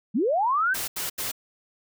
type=linear sweep; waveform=sine; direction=up; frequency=178.2 to 1602 Hz; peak=-20 dBFS; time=0.14-0.75 s; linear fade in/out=20 ms
type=noise bursts; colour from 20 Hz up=white; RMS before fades=-30 dBFS; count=3; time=0.74-1.318 s; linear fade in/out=10 ms; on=140 ms; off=79 ms
effects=none